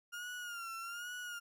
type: tone with vibrato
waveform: 35% pulse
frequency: 1407 Hz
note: F6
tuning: 12 cents sharp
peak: -40 dBFS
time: 0.12-1.4 s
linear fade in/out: 20 ms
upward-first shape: sine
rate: 1.2 Hz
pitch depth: 74 cents each way
effects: none